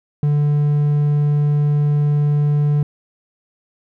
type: tone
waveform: triangle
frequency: 146.83 Hz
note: D3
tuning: in tune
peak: -11 dBFS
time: 0.23-2.83 s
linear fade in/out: 2 ms
effects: none